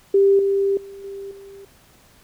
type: tone with level steps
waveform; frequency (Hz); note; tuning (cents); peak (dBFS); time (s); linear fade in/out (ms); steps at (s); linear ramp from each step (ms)
sine; 394.6; G4; +11; -11 / -16 / -35 / -30 / -38; 0.14-1.65; 5; 0.39 / 0.77 / 1.04 / 1.31; 2
effects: pink hiss -53 dBFS RMS until 2.23 s